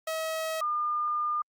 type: tone pair in turn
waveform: sawtooth / sine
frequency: 640 / 1208.2 Hz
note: D#5 / D6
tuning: +49 / +49 cents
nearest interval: major seventh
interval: 1100 cents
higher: second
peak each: -26 dBFS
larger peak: neither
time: 0.07-0.61 / 0.61-1.42 s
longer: second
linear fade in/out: 5 ms
effects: Opus 48 kbps